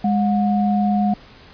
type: tone pair together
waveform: sine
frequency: 205.8 / 722.9 Hz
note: G#3 / F#5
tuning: -16 / -40 cents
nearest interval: octave + minor seventh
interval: 2176 cents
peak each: -16 / -21 dBFS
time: 0.04-1.14 s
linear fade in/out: 5 ms
effects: pink hiss -45 dBFS RMS until 1.53 s + resampled to 11025 Hz